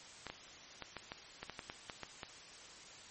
clicks, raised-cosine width 0.3 ms, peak -26 dBFS, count 12, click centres 0.267 / 0.3 / 0.823 / 0.967 / 1.119 / 1.43 / 1.497 / 1.592 / 1.699 / 1.898 / 2.033 / 2.232 s, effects white hiss -54 dBFS RMS until 3.1 s + MP3 32 kbps

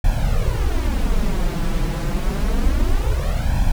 brown noise with flanger, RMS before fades -18 dBFS, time 0.04-3.72 s, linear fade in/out 5 ms, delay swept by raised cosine 1.2 to 6.1 ms, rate 0.28 Hz, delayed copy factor +0.9, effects none

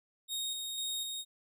sawtooth tone with tremolo, 3729 Hz, A#7, in tune, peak -31 dBFS, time 0.28-1.25 s, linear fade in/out 50 ms, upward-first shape square, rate 2 Hz, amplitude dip 30%, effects none

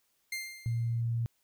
sawtooth tone with exponential decay, 2102 Hz, C7, 7 cents sharp, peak -29 dBFS, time 0.32-1.01 s, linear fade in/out 5 ms, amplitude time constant 150 ms
sine tone, 116.54 Hz, A#2, in tune, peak -28 dBFS, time 0.66-1.26 s, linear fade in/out 0 ms
effects white hiss -74 dBFS RMS until 1.43 s

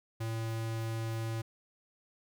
square tone, 112.9 Hz, A2, 45 cents sharp, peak -34 dBFS, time 0.2-1.42 s, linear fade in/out 10 ms, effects none

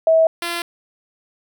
sine / 5% pulse tone pair in turn, 647 / 342.7 Hz, E5 / F4, -32 / -33 cents, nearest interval major seventh, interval 1101 cents, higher first, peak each -10 / -11 dBFS, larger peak first, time 0.07-0.27 / 0.42-0.62 s, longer neither, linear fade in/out 2 ms, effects none

